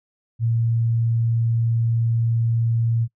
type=tone; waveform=sine; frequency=115.4 Hz; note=A#2; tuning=17 cents flat; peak=-17 dBFS; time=0.39-3.08 s; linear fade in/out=50 ms; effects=noise-tail reverb RT60 0.1 s tail -25 dB re dry